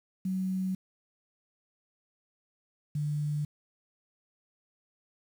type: tone pair in turn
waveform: sine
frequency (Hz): 187.7 / 148.38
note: F#3 / D3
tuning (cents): +25 / +18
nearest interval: major third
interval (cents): 407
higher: first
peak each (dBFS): -28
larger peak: neither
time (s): 0.25-0.75 / 2.95-3.45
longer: neither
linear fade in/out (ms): 5
effects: 9-bit